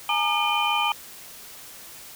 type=tone cluster; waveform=sine; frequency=837 / 923 / 1208 / 2422 / 3065 Hz; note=G#5 / A#5 / D6 / D#7 / G7; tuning=+13 / -17 / +48 / -47 / -40 cents; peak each=-27 dBFS; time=0.09-0.92 s; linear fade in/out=2 ms; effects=white hiss -43 dBFS RMS until 2.15 s